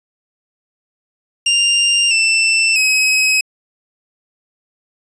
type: tone with pitch steps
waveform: sawtooth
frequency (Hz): 2794 / 2668 / 2547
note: F7 / E7 / D#7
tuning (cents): 0 / +20 / +40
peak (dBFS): -8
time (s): 1.46-3.41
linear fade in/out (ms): 5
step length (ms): 650
effects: resampled to 22050 Hz